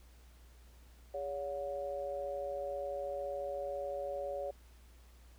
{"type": "tone with amplitude modulation", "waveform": "sine", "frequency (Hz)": 565, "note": "C#5", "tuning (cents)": 33, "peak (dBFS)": -32, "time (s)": [1.14, 4.51], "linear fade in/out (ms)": 5, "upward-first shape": "sine", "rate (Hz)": 158, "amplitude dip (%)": 90, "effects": ["added 60 Hz sine -56 dBFS peak until 5.38 s", "pink hiss -66 dBFS RMS until 5.38 s"]}